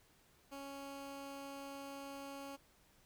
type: tone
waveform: 15% pulse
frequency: 277.2 Hz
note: C#4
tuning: in tune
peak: -40 dBFS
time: 0.51-2.57 s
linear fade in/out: 20 ms
effects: pink hiss -69 dBFS RMS until 3.05 s